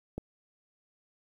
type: click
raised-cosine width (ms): 2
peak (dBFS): -22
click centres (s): 0.18
effects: 9-bit